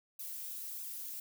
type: noise with flanger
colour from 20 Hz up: violet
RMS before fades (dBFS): -43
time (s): 0.19-1.2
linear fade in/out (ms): 5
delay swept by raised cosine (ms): 0.79 to 4.79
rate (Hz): 1.6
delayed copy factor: +0.75
effects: none